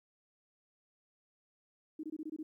sine tone bursts, 311.1 Hz, D#4, in tune, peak -38 dBFS, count 7, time 1.99-2.43 s, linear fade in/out 5 ms, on 44 ms, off 22 ms, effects 13-bit

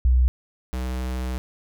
sine / square tone pair in turn, 62.5 / 63.34 Hz, B1 / B1, +21 / +44 cents, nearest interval unison, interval 23 cents, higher second, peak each -14 / -26 dBFS, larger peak first, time 0.05-0.28 / 0.73-1.38 s, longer second, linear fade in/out 0 ms, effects none

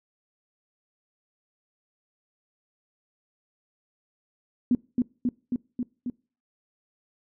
sine tone with echo, 245.9 Hz, B3, 7 cents flat, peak -17 dBFS, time 4.71-4.75 s, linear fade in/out 2 ms, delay 270 ms, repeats 5, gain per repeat -2 dB, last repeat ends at 6.1 s, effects noise-tail reverb RT60 0.4 s tail -24 dB re dry

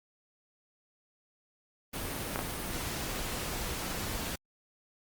pink noise, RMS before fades -36 dBFS, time 1.93-4.36 s, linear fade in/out 10 ms
clicks, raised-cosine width 0.5 ms, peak -17 dBFS, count 2, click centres 2.359 / 2.391 s
effects Opus 32 kbps

